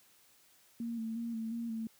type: tone with vibrato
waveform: sine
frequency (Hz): 228.4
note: A#3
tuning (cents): -35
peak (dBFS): -35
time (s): 0.8-1.87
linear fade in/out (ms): 2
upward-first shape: square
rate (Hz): 2.8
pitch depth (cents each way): 33
effects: white hiss -65 dBFS RMS until 1.99 s + high-pass 60 Hz 12 dB/octave